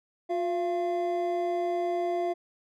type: tone pair together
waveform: triangle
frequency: 355.6 / 685.4 Hz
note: F4 / F5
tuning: +31 / -33 cents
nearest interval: major seventh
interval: 1136 cents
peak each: -27 dBFS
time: 0.29-2.34 s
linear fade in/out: 20 ms
effects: none